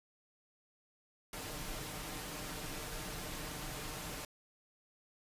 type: noise with comb filter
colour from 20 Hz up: pink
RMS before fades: -43 dBFS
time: 1.33-4.25 s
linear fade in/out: 2 ms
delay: 6.6 ms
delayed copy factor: +0.5
effects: resampled to 32000 Hz